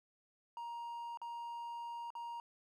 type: tone with dropouts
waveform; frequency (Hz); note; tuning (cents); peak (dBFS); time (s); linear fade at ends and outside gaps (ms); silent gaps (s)
triangle; 940; A#5; +14; -40; 0.57-2.4; 1; 1.173-1.216 / 2.104-2.152
effects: none